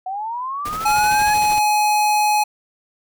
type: linear sweep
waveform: sine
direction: up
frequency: 733 to 1703 Hz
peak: -23 dBFS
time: 0.06-1.34 s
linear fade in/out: 5 ms
type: noise with tremolo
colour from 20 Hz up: pink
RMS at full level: -31 dBFS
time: 0.65-1.59 s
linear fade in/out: 5 ms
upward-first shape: square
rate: 13 Hz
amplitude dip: 45%
type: tone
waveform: square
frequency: 842 Hz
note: G#5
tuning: 24 cents sharp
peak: -15 dBFS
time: 0.85-2.44 s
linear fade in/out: 10 ms
effects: none